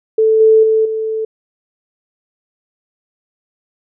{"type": "tone with level steps", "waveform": "sine", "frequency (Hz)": 440, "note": "A4", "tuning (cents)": 0, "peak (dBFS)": [-8, -5, -9, -16], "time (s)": [0.18, 1.25], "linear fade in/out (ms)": 5, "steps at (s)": [0.4, 0.63, 0.85], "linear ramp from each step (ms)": 5, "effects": []}